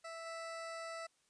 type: tone with level steps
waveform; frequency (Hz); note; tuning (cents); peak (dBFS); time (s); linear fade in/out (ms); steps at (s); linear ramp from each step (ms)
20% pulse; 659.3; E5; 0; -40 / -38; 0.04-1.07; 10; 0.25; 20
effects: white hiss -75 dBFS RMS until 1.29 s + resampled to 22050 Hz